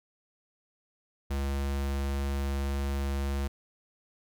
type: tone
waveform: square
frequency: 69.3 Hz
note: C#2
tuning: in tune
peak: -29 dBFS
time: 1.3-3.48 s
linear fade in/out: 10 ms
effects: none